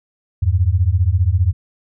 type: beating tone pair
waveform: sine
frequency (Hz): 83 / 98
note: E2 / G2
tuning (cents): +12 / 0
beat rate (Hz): 15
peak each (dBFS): -15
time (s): 0.42-1.53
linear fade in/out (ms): 10
effects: none